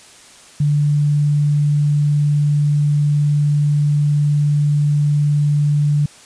sine tone, 146.83 Hz, D3, in tune, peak -12 dBFS, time 0.6-6.06 s, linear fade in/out 5 ms, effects white hiss -43 dBFS RMS until 6.25 s + resampled to 22050 Hz

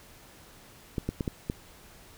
clicks, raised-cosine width 3 ms, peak -16 dBFS, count 5, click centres 0.982 / 1.09 / 1.208 / 1.278 / 1.499 s, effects pink hiss -53 dBFS RMS until 2.17 s

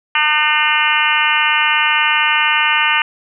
harmonic tone with a mistuned harmonic, 302.7 Hz, D#4, 48 cents flat, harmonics 3 / 4 / 5 / 6 / 7 / 8 / 9 / 10, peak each -20 / -20 / -20 / -20 / -20 / -20 / -20 / -20 dBFS, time 0.15-3.02 s, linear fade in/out 2 ms, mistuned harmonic 10, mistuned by -49 cents, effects none

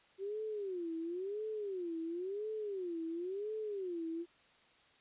sine tone with vibrato, 376.9 Hz, F#4, 32 cents sharp, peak -37 dBFS, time 0.18-4.26 s, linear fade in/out 50 ms, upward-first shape sine, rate 0.96 Hz, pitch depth 250 cents each way, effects white hiss -66 dBFS RMS until 5 s + resampled to 8000 Hz

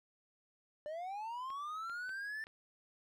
triangle linear sweep, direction up, 587 to 1787 Hz, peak -38 dBFS, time 0.86-2.44 s, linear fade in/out 0 ms
clicks, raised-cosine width 0.3 ms, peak -39 dBFS, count 4, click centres 1.503 / 1.897 / 2.093 / 2.469 s
effects none

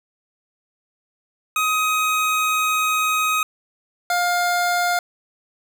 25% pulse tone pair in turn, 1258 / 706 Hz, D#6 / F5, +19 / +19 cents, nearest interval minor seventh, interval 1000 cents, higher first, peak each -14 dBFS, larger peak neither, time 1.56-3.43 / 4.1-4.99 s, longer first, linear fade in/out 2 ms, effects none

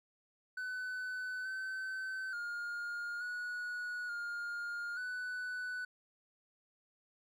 triangle tone with pitch steps, 1505 / 1532 / 1419 / 1462 / 1415 / 1492 Hz, F#6 / G6 / F6 / F#6 / F6 / F#6, +29 / -40 / +27 / -21 / +22 / +14 cents, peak -36 dBFS, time 0.57-5.85 s, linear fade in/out 5 ms, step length 880 ms, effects none

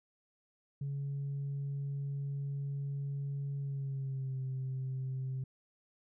sine tone with pitch glide, 140 to 131.38 Hz, C#3 to C3, +18 to +7 cents, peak -33 dBFS, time 0.81-5.44 s, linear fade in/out 5 ms, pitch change -111 cents, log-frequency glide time 3.58-4.4 s, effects tanh soft clip ceiling -32 dBFS

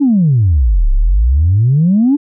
sine exponential two-way sweep, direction down then up, 300 to 31.98 to 300 Hz, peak -6 dBFS, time 0-2.17 s, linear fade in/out 20 ms, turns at 0.91 s, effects tanh soft clip ceiling -3 dBFS

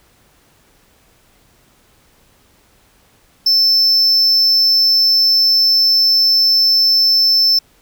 triangle tone, 5300 Hz, E8, 9 cents sharp, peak -8 dBFS, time 3.46-7.59 s, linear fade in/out 5 ms, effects pink hiss -53 dBFS RMS until 7.81 s

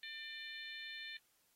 harmonic tone with a mistuned harmonic, 598 Hz, D5, 31 cents sharp, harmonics 3 / 4 / 5 / 6 / 7, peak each -49 / -52 / -55 / -51 / -54 dBFS, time 0.03-1.17 s, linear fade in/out 2 ms, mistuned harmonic 4, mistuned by -16 cents, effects white hiss -75 dBFS RMS until 1.55 s + AAC 48 kbps

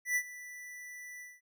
square tone with ADSR envelope, 1975.5 Hz, B6, in tune, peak -27 dBFS, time 0.05-1.41 s, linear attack 110 ms, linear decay 65 ms, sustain -18 dB, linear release 200 ms, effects none

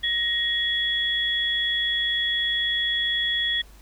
sine tone pair together, 1881 / 3359 Hz, A#6 / G#7, +15 / +19 cents, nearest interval minor seventh, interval 1004 cents, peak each -26 / -23 dBFS, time 0.03-3.62 s, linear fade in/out 10 ms, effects added 50 Hz sine -46 dBFS peak until 3.81 s + pink hiss -54 dBFS RMS until 3.81 s

